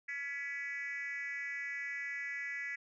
sine tone with frequency modulation, 1974 Hz, B6, 1 cent flat, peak -36 dBFS, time 0.08-2.76 s, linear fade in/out 10 ms, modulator 287 Hz, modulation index 1, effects tanh soft clip ceiling -34 dBFS

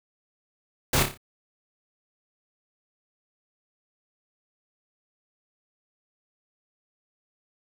pink noise with echo, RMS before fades -22 dBFS, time 0.93-1.03 s, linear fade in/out 5 ms, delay 29 ms, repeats 5, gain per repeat -6 dB, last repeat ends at 1.175 s, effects none

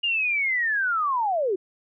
sine linear sweep, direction down, 2857 to 349.2 Hz, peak -21 dBFS, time 0.03-1.56 s, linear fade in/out 10 ms, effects none

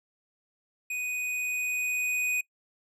square tone with level ramp, 2489 Hz, D#7, in tune, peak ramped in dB -31 to -26 dBFS, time 0.9-2.41 s, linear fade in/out 5 ms, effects noise-tail reverb RT60 0.1 s tail -23 dB re dry + low-pass 12000 Hz 12 dB/octave

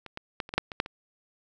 clicks, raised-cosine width 0.3 ms, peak -25 / -20 / -14 / -27 / -16 / -6 / -21 / -8 / -23 dBFS, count 9, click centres 0.063 / 0.174 / 0.402 / 0.491 / 0.539 / 0.58 / 0.718 / 0.801 / 0.861 s, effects none

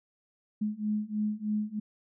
sine beating tone pair, 210 / 213.2 Hz, G#3 / G#3, +19 / +46 cents, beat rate 3.2 Hz, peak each -32 / -31 dBFS, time 0.61-1.8 s, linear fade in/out 10 ms, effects none

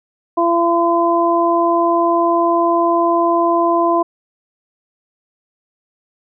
harmonic tone, 340 Hz, F4, 46 cents flat, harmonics 1 / 2 / 3, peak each -16 / -16 / -16 dBFS, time 0.37-4.03 s, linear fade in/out 10 ms, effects none

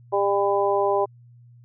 harmonic tone, 200 Hz, G3, 35 cents sharp, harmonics 2 / 3 / 4 / 5, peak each -22 / -24 / -25 / -26 dBFS, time 0.12-1.06 s, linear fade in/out 20 ms, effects added 120 Hz sine -47 dBFS peak until 1.64 s

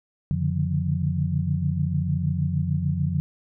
sine tone cluster, 89.8 / 142.3 / 148.9 / 176.3 Hz, F2 / C#3 / D3 / F3, +49 / +46 / +24 / +17 cents, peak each -27 dBFS, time 0.31-3.2 s, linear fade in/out 0 ms, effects none

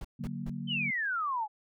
brown noise bursts, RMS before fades -39 dBFS, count 3, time 0.01-0.498 s, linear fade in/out 2 ms, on 36 ms, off 190 ms
sine chord, D augmented, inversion none, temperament equal with one note detuned, 144.64 / 185 / 233.1 Hz, D3 / F#3 / A#3, -26 / 0 / 0 cents, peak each -39 dBFS, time 0.19-0.91 s, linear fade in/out 10 ms
sine exponential sweep, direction down, 3136 to 818 Hz, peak -29 dBFS, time 0.67-1.48 s, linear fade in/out 50 ms
effects none

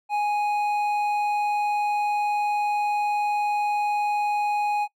triangle tone with hard clipping, 830.6 Hz, G#5, in tune, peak -23 dBFS, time 0.09-4.88 s, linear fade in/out 50 ms, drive 10 dB, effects noise-tail reverb RT60 0.1 s tail -20 dB re dry

